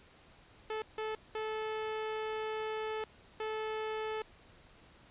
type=tone bursts at uneven times; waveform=sawtooth; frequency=435.2 Hz; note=A4; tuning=19 cents flat; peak=-31 dBFS; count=4; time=0.7-0.82 / 0.98-1.15 / 1.35-3.04 / 3.4-4.22 s; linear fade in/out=2 ms; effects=pink hiss -60 dBFS RMS until 5.1 s + resampled to 8000 Hz